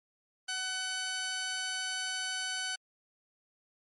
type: tone pair together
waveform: 10% pulse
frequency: 751 / 1502 Hz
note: F#5 / F#6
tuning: +26 / +26 cents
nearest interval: octave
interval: 1200 cents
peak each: -32 / -27 dBFS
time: 0.48-2.76 s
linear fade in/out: 10 ms
effects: low-pass 10000 Hz 12 dB/octave + MP3 48 kbps